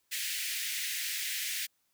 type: high-pass noise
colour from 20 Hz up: pink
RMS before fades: -35 dBFS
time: 0.11-1.67 s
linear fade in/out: 20 ms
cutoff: 1800 Hz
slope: 48 dB/octave
effects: white hiss -75 dBFS RMS until 1.93 s